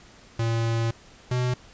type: tone pair in turn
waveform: square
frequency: 114.8 / 125.06 Hz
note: A#2 / B2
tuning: -26 / +22 cents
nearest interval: minor second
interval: 148 cents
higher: second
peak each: -23 dBFS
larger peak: neither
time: 0.39-0.91 / 1.31-1.54 s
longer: first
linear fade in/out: 5 ms
effects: pink hiss -51 dBFS RMS until 1.73 s + resampled to 16000 Hz